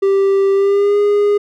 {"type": "tone with pitch glide", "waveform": "triangle", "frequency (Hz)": [392, 410.8], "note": ["G4", "G#4"], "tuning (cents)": [0, -19], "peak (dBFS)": -8, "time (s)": [0.02, 1.38], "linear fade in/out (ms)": 10, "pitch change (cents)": 81, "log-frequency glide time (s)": [0.53, 0.98], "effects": []}